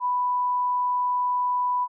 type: tone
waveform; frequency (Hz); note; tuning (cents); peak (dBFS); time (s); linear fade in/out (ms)
sine; 990; B5; +4; -21; 0-1.88; 50
effects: none